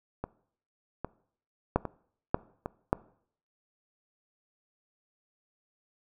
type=two click trains; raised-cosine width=1 ms; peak=-19 / -9 dBFS; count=4 / 3; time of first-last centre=0.24-2.659 / 1.76-2.93 s; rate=1.24 / 1.71 Hz; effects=noise-tail reverb RT60 0.6 s tail -21 dB re dry